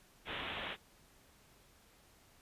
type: low-pass noise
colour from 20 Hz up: white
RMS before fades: -42 dBFS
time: 0.25-0.77 s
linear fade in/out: 50 ms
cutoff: 3600 Hz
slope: 96 dB/octave
effects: pink hiss -65 dBFS RMS until 2.41 s + resampled to 32000 Hz